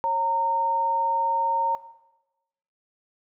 sine tone pair together, 547 / 919.9 Hz, C#5 / A#5, -23 / -23 cents, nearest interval major sixth, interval 900 cents, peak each -31 / -22 dBFS, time 0.04-1.75 s, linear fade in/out 0 ms, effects noise-tail reverb RT60 1.0 s tail -17 dB re dry

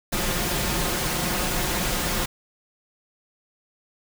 pink noise with comb filter, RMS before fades -25 dBFS, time 0.12-2.26 s, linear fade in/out 10 ms, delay 5.6 ms, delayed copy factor +0.5, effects none

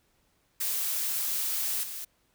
blue noise with level steps, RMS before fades -30 / -38 dBFS, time 0.6-2.05 s, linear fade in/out 10 ms, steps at 1.83 s, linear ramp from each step 5 ms, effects pink hiss -70 dBFS RMS until 2.34 s

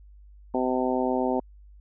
harmonic tone, 127.9 Hz, C3, 39 cents flat, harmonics 2 / 3 / 4 / 5 / 6 / 7, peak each -27 / -29 / -30 / -31 / -32 / -32 dBFS, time 0.54-1.4 s, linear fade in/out 5 ms, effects added 50 Hz sine -47 dBFS peak until 1.8 s

